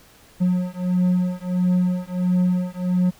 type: beating tone pair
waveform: triangle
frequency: 180.1 / 181.6 Hz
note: F#3 / F#3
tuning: -46 / -32 cents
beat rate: 1.5 Hz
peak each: -19 dBFS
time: 0.4-3.11 s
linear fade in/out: 20 ms
effects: pink hiss -51 dBFS RMS until 3.19 s